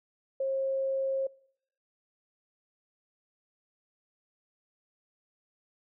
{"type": "tone", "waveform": "sine", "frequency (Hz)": 537, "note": "C5", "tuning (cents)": 45, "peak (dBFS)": -27, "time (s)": [0.4, 1.27], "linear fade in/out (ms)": 5, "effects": ["noise-tail reverb RT60 0.6 s tail -23 dB re dry"]}